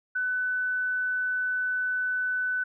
sine tone, 1500 Hz, F#6, 23 cents sharp, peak -25 dBFS, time 0.15-2.64 s, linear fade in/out 10 ms, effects none

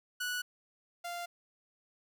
sawtooth tone pair in turn, 1474 / 695.6 Hz, F#6 / F5, -7 / -7 cents, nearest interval octave + minor second, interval 1300 cents, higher first, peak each -30 / -34 dBFS, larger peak first, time 0.2-0.42 / 1.04-1.26 s, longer neither, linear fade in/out 10 ms, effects none

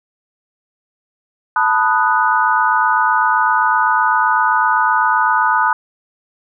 sine chord, B dominant seventh, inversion third, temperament equal, 880 / 987.8 / 1244.5 / 1480 Hz, A5 / B5 / D#6 / F#6, 0 / 0 / 0 / 0 cents, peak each -17 dBFS, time 1.56-5.73 s, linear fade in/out 2 ms, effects none

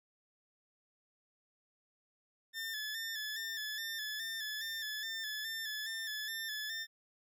20% pulse tone with vibrato, 1760 Hz, A6, in tune, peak -33 dBFS, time 2.53-6.87 s, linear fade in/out 50 ms, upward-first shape square, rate 2.4 Hz, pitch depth 39 cents each way, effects none

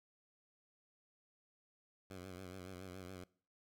10% pulse tone with vibrato, 92.5 Hz, F#2, in tune, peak -40 dBFS, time 2.1-3.24 s, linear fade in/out 5 ms, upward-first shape sine, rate 7.1 Hz, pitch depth 72 cents each way, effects noise-tail reverb RT60 0.5 s tail -23 dB re dry

